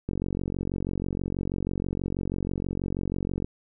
click train, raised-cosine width 3 ms, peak -16 dBFS, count 156, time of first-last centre 0.09-3.445 s, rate 46.2 Hz, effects none

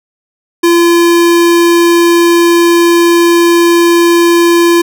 square tone, 341.8 Hz, F4, 37 cents flat, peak -5 dBFS, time 0.63-4.82 s, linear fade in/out 10 ms, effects none

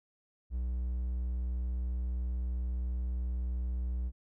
triangle tone, 61.5 Hz, B1, 7 cents flat, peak -29 dBFS, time 0.5-4.12 s, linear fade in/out 50 ms, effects none

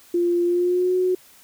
sine tone with pitch glide, 347.7 to 367.1 Hz, F4 to F#4, -8 to -14 cents, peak -17 dBFS, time 0.14-1.15 s, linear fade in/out 5 ms, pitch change +94 cents, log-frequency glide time 0.44-0.95 s, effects white hiss -51 dBFS RMS until 1.43 s

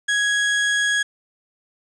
35% pulse tone, 1661.2 Hz, G#6, in tune, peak -16 dBFS, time 0.08-1.03 s, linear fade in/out 10 ms, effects resampled to 22050 Hz + 8-bit

